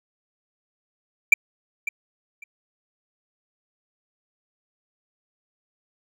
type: tone with echo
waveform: triangle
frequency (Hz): 2349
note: D7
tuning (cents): 0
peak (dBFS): -6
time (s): 1.32-1.34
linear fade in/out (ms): 5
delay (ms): 550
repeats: 2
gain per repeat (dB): -15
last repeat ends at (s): 2.44
effects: none